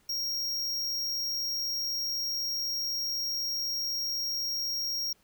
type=tone; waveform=square; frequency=5588 Hz; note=F8; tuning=in tune; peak=-30 dBFS; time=0.09-5.13 s; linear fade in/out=5 ms; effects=pink hiss -66 dBFS RMS until 5.23 s